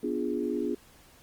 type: chord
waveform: sine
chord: B diminished seventh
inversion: none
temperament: equal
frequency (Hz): 246.9 / 293.7 / 349.2 / 415.3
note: B3 / D4 / F4 / Ab4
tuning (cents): 0 / 0 / 0 / 0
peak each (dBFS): -33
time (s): 0.03-0.75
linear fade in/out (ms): 5
effects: pink hiss -57 dBFS RMS until 1.22 s + Opus 24 kbps